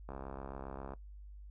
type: click train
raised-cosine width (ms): 1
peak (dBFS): -30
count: 58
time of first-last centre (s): 0.09-0.936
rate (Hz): 67.4
effects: noise-tail reverb RT60 0.1 s tail -18 dB re dry + added 50 Hz sine -48 dBFS peak until 1.5 s